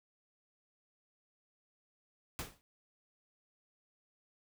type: noise with exponential decay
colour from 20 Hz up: pink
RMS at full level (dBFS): -37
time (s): 2.39-2.61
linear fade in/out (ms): 0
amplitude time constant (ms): 47
effects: none